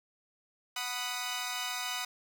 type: chord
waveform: 10% pulse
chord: B major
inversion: second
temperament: equal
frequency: 740 / 987.8 / 1244.5 Hz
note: F#5 / B5 / D#6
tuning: 0 / 0 / 0 cents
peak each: -30 dBFS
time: 0.76-2.05 s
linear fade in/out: 5 ms
effects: none